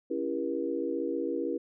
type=chord; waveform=sine; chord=C# diminished seventh; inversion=none; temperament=just; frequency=277.2 / 332.6 / 399.1 / 479 Hz; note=C#4 / E4 / G4 / Bb4; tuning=0 / +16 / +31 / +47 cents; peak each=-35 / -33 / -36 / -34 dBFS; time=0.1-1.58 s; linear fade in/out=10 ms; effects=none